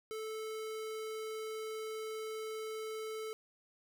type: tone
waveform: square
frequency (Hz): 437.5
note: A4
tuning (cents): -10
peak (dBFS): -40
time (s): 0.11-3.33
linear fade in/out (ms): 0
effects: none